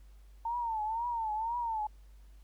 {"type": "tone with vibrato", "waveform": "sine", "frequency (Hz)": 906, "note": "A#5", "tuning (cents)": -50, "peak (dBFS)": -31, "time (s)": [0.45, 1.87], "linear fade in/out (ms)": 5, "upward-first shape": "triangle", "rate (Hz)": 2, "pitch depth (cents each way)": 130, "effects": ["added 50 Hz sine -52 dBFS peak until 2.43 s", "pink hiss -70 dBFS RMS until 2.43 s"]}